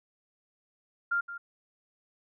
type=tone with echo; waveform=sine; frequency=1396.9 Hz; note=F6; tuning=in tune; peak=-25 dBFS; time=1.11-1.21 s; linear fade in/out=10 ms; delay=170 ms; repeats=1; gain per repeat=-12 dB; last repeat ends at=1.38 s; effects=none